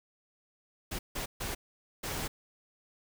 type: noise bursts at uneven times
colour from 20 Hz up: pink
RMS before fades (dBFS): -36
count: 4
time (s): 0.91-0.99 / 1.15-1.26 / 1.4-1.55 / 2.03-2.28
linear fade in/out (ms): 10
effects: none